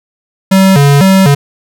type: tone with vibrato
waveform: square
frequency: 164.81 Hz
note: E3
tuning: in tune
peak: -4 dBFS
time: 0.51-1.35 s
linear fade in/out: 10 ms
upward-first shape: square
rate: 2 Hz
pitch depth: 260 cents each way
effects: none